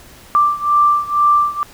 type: beating tone pair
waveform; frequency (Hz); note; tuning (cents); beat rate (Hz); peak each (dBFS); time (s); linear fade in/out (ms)
sine; 1177 / 1179.1; D6 / D6; +3 / +7; 2.1; -13 / -15; 0.35-1.63; 0
effects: pink hiss -42 dBFS RMS until 1.73 s